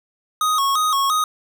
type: tone with vibrato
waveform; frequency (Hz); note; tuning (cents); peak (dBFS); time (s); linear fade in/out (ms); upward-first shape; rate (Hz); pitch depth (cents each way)
square; 1172; D6; -4; -17; 0.41-1.24; 2; square; 2.9; 110
effects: none